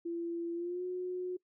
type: tone with pitch glide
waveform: sine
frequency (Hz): 339.2 to 363.5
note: E4 to F#4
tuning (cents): +50 to -31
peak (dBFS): -34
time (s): 0.05-1.37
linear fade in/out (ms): 10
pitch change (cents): +119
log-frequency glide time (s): 0.54-0.84
effects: noise-tail reverb RT60 0.1 s tail -22 dB re dry